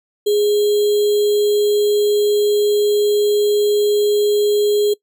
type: tone with sample-and-hold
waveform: sine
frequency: 415.3 Hz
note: G#4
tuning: in tune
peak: -12 dBFS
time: 0.26-4.94 s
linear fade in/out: 10 ms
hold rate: 3675 Hz
effects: noise-tail reverb RT60 0.1 s tail -23 dB re dry